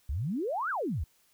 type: exponential two-way sweep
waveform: sine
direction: up then down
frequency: 59.7 to 1621 to 59.7 Hz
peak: -29 dBFS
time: 0.09-1.04 s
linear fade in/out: 5 ms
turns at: 0.7 s
effects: white hiss -67 dBFS RMS until 1.33 s